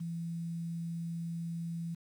sine tone with quantisation, 167.8 Hz, E3, 31 cents sharp, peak -35 dBFS, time 0-1.95 s, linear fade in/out 10 ms, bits 10, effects none

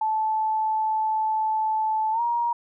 sine tone with pitch glide, 872 to 945.4 Hz, A5 to A#5, -16 to +24 cents, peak -21 dBFS, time 0.01-2.53 s, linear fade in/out 5 ms, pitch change +140 cents, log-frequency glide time 2.12-2.21 s, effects none

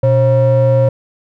triangle ring-modulated tone, 207.7 Hz, G#3, in tune, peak -3 dBFS, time 0.03-0.89 s, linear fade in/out 5 ms, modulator 329 Hz, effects none

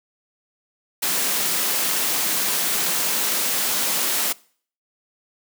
white high-pass noise, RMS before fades -22 dBFS, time 1.02-4.33 s, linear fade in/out 10 ms, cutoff 150 Hz, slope 48 dB/octave, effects noise-tail reverb RT60 0.5 s tail -23 dB re dry

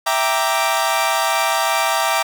sawtooth chord, E half-diminished seventh, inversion none, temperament equal, 659.3 / 784 / 932.3 / 1174.7 Hz, E5 / G5 / Bb5 / D6, 0 / 0 / 0 / 0 cents, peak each -18 dBFS, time 0.06-2.23 s, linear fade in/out 10 ms, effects none

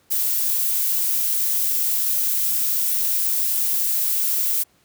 violet noise, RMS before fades -21 dBFS, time 0.1-4.64 s, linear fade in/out 20 ms, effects pink hiss -60 dBFS RMS until 4.84 s + high-pass 80 Hz 12 dB/octave

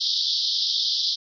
white band-pass noise, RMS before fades -24 dBFS, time 0-1.16 s, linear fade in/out 20 ms, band 3300 to 5300 Hz, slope 96 dB/octave, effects none

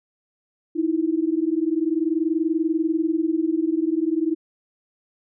sine tone pair together, 312.6 / 333 Hz, D#4 / E4, +8 / +18 cents, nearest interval minor second, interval 110 cents, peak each -22 dBFS, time 0.75-4.35 s, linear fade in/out 20 ms, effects none

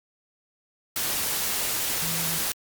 sine tone in noise, 164.81 Hz, E3, in tune, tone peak -34 dBFS, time 2.02-2.38 s, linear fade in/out 2 ms, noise white, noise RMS -27 dBFS, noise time 0.96-2.52 s, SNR -10 dB, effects Opus 48 kbps

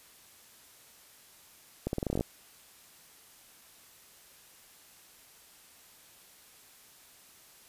accelerating click train, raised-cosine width 2 ms, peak -17 dBFS, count 11, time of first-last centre 1.87-2.209 s, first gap 61 ms, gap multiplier 0.86, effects white hiss -57 dBFS RMS until 7.68 s + resampled to 32000 Hz

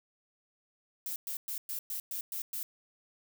violet noise bursts, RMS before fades -37 dBFS, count 8, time 1.06-2.63 s, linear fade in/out 2 ms, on 100 ms, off 110 ms, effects none

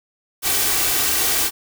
white noise with comb filter, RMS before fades -19 dBFS, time 0.42-1.51 s, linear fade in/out 50 ms, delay 2.6 ms, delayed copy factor +0.55, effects none

